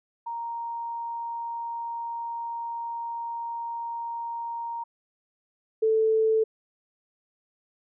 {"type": "tone pair in turn", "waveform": "sine", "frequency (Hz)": [932.3, 440.9], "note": ["A#5", "A4"], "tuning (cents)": [0, 4], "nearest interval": "octave + minor second", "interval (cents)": 1296, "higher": "first", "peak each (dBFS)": [-30, -19], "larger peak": "second", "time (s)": [[0.26, 4.84], [5.82, 6.44]], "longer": "first", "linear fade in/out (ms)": 10, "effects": []}